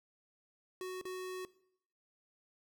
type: tone with dropouts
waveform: square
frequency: 370 Hz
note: F#4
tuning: in tune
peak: -40 dBFS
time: 0.81-1.45 s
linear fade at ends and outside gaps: 1 ms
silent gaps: 1.013-1.053 s
effects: noise-tail reverb RT60 0.7 s tail -19 dB re dry